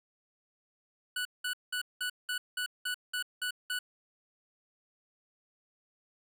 25% pulse tone bursts, 1480 Hz, F#6, in tune, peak -28 dBFS, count 10, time 1.16-3.79 s, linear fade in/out 5 ms, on 92 ms, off 190 ms, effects none

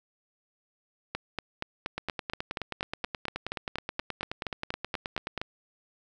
two click trains, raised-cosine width 0.3 ms, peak -15 / -16 dBFS, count 19 / 33, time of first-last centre 1.15-5.415 / 1.98-5.377 s, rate 4.22 / 9.42 Hz, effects none

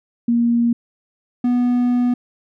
sine / triangle tone pair in turn, 235.7 / 245.2 Hz, A#3 / B3, +19 / -12 cents, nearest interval minor second, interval 69 cents, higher second, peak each -13 / -12 dBFS, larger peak second, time 0.28-0.73 / 1.44-2.14 s, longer second, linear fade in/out 5 ms, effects none

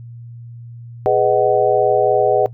sine chord, G# minor seventh, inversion none, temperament just, 415.3 / 498.4 / 623 / 747.5 Hz, G#4 / B4 / D#5 / F#5, 0 / +16 / +2 / +17 cents, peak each -17 dBFS, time 1.06-2.46 s, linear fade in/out 0 ms, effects noise-tail reverb RT60 0.1 s tail -19 dB re dry + added 118 Hz sine -32 dBFS peak until 2.53 s

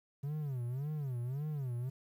triangle tone with vibrato, 135.6 Hz, C#3, 38 cents flat, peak -33 dBFS, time 0.23-1.9 s, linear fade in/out 10 ms, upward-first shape sine, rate 1.8 Hz, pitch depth 220 cents each way, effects 11-bit

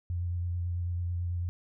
sine tone with vibrato, 87.5 Hz, F2, 4 cents sharp, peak -29 dBFS, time 0.1-1.49 s, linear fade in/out 0 ms, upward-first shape sine, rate 9.1 Hz, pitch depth 21 cents each way, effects none

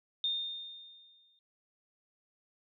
sine tone with exponential decay, 3643 Hz, A#7, 41 cents flat, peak -28 dBFS, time 0.24-1.39 s, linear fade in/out 1 ms, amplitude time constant 250 ms, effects none

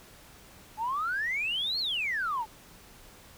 sine exponential two-way sweep, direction up then down, 840 to 4435 to 840 Hz, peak -27 dBFS, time 0.77-2.46 s, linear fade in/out 50 ms, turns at 1.79 s, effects tanh soft clip ceiling -23 dBFS + pink hiss -53 dBFS RMS until 3.37 s

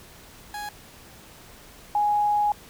30% pulse / sine tone pair in turn, 830.6 / 830.6 Hz, G#5 / G#5, 0 / 0 cents, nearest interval unison, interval 0 cents, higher neither, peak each -29 / -19 dBFS, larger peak second, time 0.54-0.69 / 1.95-2.52 s, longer second, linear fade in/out 2 ms, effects pink hiss -48 dBFS RMS until 2.69 s

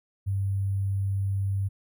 sine tone with sample-and-hold, 98 Hz, G2, in tune, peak -24 dBFS, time 0.26-1.69 s, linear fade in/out 20 ms, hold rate 11025 Hz, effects none

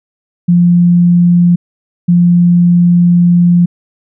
sine tone bursts at uneven times, 174.5 Hz, F3, 1 cent flat, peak -4 dBFS, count 2, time 0.48-1.56 / 2.08-3.66 s, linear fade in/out 10 ms, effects none

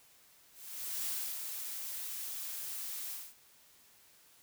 blue noise with ADSR envelope, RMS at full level -36 dBFS, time 0.52-3.35 s, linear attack 550 ms, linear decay 310 ms, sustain -5 dB, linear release 240 ms, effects white hiss -63 dBFS RMS until 4.42 s

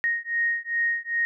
sine beating tone pair, 1864.7 / 1867.2 Hz, A#6 / A#6, 0 / +2 cents, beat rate 2.5 Hz, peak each -26 dBFS, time 0.04-1.25 s, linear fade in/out 0 ms, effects none

